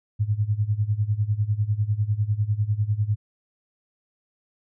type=tone with tremolo; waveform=sine; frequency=105.5 Hz; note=G#2; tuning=28 cents sharp; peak=-17 dBFS; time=0.19-3.16 s; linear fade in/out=20 ms; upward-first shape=sine; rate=10 Hz; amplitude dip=85%; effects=none

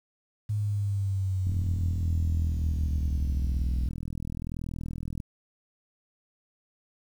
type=linear sweep; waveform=sine; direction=down; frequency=105.6 to 60.5 Hz; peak=-25 dBFS; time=0.49-3.89 s; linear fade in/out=10 ms
type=click train; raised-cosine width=5 ms; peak=-23 dBFS; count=154; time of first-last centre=1.47-5.202 s; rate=41 Hz
effects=9-bit

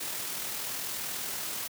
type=noise with amplitude modulation; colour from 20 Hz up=white; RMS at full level=-34 dBFS; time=0-1.68 s; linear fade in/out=10 ms; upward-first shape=sine; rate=40.6 Hz; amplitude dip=30%; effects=high-pass 100 Hz 12 dB/octave

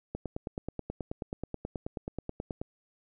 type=click train; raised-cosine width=2 ms; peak=-21 dBFS; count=24; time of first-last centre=0.15-2.615 s; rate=9.33 Hz; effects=none

